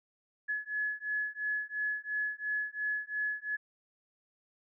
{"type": "beating tone pair", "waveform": "sine", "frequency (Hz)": [1700, 1702.9], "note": ["G#6", "G#6"], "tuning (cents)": [40, 43], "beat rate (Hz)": 2.9, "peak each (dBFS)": [-35, -35], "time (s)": [0.48, 3.57], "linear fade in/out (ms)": 20, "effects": []}